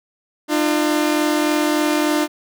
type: tone pair together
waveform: sawtooth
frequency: 301.4 / 344.8 Hz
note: D4 / F4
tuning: +45 / -22 cents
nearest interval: major second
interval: 233 cents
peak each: -13 / -18 dBFS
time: 0.48-2.28 s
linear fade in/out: 50 ms
effects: none